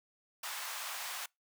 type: high-pass noise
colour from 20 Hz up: pink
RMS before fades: -41 dBFS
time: 0.43-1.26 s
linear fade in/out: 5 ms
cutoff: 810 Hz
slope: 24 dB/octave
effects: noise-tail reverb RT60 0.2 s tail -26 dB re dry